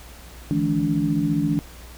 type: tone cluster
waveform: sine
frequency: 152.6 / 167.5 / 214.4 / 288.9 Hz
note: D#3 / E3 / A3 / D4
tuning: -33 / +28 / -45 / -28 cents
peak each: -26 / -24 / -27 / -22 dBFS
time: 0.51-1.59 s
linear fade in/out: 0 ms
effects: added 60 Hz sine -42 dBFS peak until 1.97 s + pink hiss -45 dBFS RMS until 1.97 s